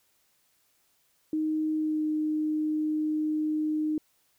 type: tone with pitch glide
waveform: sine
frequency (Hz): 311.1 to 307.5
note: D#4 to D#4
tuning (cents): 0 to -20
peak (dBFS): -25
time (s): 1.33-3.98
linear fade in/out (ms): 2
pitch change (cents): -20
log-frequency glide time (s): 1.75-2.04
effects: white hiss -69 dBFS RMS until 4.38 s